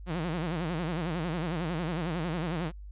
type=tone with vibrato; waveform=sawtooth; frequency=166.9 Hz; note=E3; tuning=22 cents sharp; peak=-26 dBFS; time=0.06-2.72 s; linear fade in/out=50 ms; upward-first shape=sine; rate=11 Hz; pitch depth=160 cents each way; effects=added 50 Hz sine -41 dBFS peak until 2.91 s + resampled to 8000 Hz